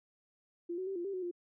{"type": "tone with pitch steps", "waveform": "sine", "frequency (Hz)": [344.7, 372.7, 387.8, 346.8, 394.2, 369.3, 350.7], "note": ["F4", "F#4", "G4", "F4", "G4", "F#4", "F4"], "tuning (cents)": [-23, 13, -19, -12, 10, -3, 7], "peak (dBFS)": -35, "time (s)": [0.69, 1.313], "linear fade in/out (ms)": 10, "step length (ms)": 89, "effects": []}